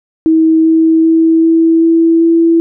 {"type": "tone with pitch steps", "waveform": "sine", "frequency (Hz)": [320.9, 323.1, 325.4, 327.6, 329.9, 332.2], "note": ["E4", "E4", "E4", "E4", "E4", "E4"], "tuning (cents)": [-46, -35, -22, -11, 1, 13], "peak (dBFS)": -5, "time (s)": [0.26, 2.6], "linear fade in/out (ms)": 0, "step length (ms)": 390, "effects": []}